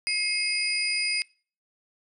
sine tone cluster, 2148 / 2560 / 4917 / 9020 Hz, C7 / D#7 / D#8 / C#9, +45 / +49 / -21 / +29 cents, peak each -30 / -31 / -27 / -34 dBFS, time 0.07-1.22 s, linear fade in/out 0 ms, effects noise-tail reverb RT60 0.4 s tail -23 dB re dry

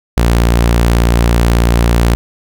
sawtooth tone, 58.27 Hz, A#1, in tune, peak -4 dBFS, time 0.17-2.15 s, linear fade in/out 0 ms, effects none

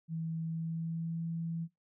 sine tone with pitch glide, 162.7 to 165.74 Hz, E3 to E3, -22 to +10 cents, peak -34 dBFS, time 0.08-1.68 s, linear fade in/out 50 ms, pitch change +32 cents, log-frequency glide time 0.43-1.22 s, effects noise-tail reverb RT60 0.2 s tail -19 dB re dry

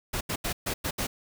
pink noise bursts at uneven times, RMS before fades -30 dBFS, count 6, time 0.13-0.21 / 0.29-0.36 / 0.44-0.53 / 0.66-0.74 / 0.84-0.91 / 0.98-1.07 s, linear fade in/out 10 ms, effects none

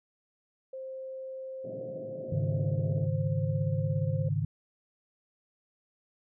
sine tone, 526 Hz, C5, 9 cents sharp, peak -37 dBFS, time 0.73-4.29 s, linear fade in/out 5 ms
pink band-pass noise, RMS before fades -44 dBFS, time 1.64-3.07 s, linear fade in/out 10 ms, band 110 to 670 Hz, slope 96 dB/octave
sine chord, Ab suspended fourth, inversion none, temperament equal, 103.83 / 138.59 / 155.56 Hz, Ab2 / Db3 / Eb3, 0 / 0 / 0 cents, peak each -31 dBFS, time 2.32-4.45 s, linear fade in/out 5 ms
effects none

